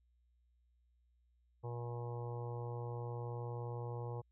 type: harmonic tone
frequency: 119.6 Hz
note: A#2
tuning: 45 cents sharp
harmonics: 1 / 3 / 4 / 5 / 6 / 7 / 8 / 9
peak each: -41 / -52 / -47 / -57 / -59 / -52 / -56 / -58 dBFS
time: 1.63-4.22 s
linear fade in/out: 20 ms
effects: added 60 Hz sine -70 dBFS peak until 4.31 s